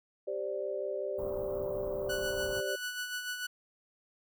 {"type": "chord", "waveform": "sine", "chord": "G suspended fourth", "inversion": "none", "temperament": "just", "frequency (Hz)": [392, 522.7, 588], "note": ["G4", "C5", "D5"], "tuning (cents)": [0, -2, 2], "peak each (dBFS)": [-37, -38, -36], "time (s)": [0.27, 2.76], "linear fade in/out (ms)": 10}
{"type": "band-stop noise", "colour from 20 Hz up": "pink", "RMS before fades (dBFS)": -44, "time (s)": [1.18, 2.61], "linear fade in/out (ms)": 10, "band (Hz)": [1200, 16000], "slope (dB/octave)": 48}
{"type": "tone with tremolo", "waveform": "sawtooth", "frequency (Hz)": 1480, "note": "F#6", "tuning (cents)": 0, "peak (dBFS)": -30, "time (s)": [2.09, 3.47], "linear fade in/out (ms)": 10, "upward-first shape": "sine", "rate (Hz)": 6.8, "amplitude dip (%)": 50}
{"effects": []}